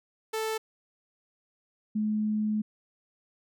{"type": "tone pair in turn", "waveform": ["sawtooth", "sine"], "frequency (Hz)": [440, 213.5], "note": ["A4", "G#3"], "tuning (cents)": [0, 48], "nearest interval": "octave + minor second", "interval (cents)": 1252, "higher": "first", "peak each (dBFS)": -25, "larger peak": "neither", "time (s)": [[0.33, 0.58], [1.95, 2.62]], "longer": "second", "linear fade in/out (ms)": 10, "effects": []}